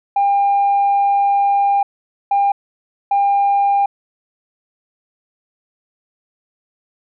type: tone bursts at uneven times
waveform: sine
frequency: 801 Hz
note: G5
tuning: 37 cents sharp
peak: -10 dBFS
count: 3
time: 0.16-1.83 / 2.31-2.52 / 3.11-3.86 s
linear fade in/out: 5 ms
effects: tanh soft clip ceiling -9 dBFS